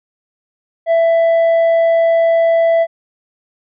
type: tone with tanh clipping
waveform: sine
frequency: 664 Hz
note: E5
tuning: 12 cents sharp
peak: -10 dBFS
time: 0.86-2.87 s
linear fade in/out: 50 ms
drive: 4 dB
effects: none